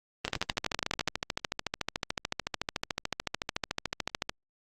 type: two click trains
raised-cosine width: 0.2 ms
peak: -10 / -12 dBFS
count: 11 / 56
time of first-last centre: 0.25-1.076 / 0.28-4.295 s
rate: 12.1 / 13.7 Hz
effects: Opus 24 kbps